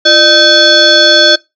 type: tone with frequency modulation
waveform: sine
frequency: 2489 Hz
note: D#7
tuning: in tune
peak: -3 dBFS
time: 0.05-1.36 s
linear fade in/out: 10 ms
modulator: 943 Hz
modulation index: 2.5
effects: noise-tail reverb RT60 0.2 s tail -21 dB re dry